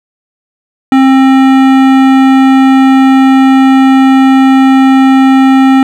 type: tone with hard clipping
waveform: sine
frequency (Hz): 265.9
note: C4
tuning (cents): +28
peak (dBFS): -4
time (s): 0.92-5.83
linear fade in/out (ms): 2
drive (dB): 16
effects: none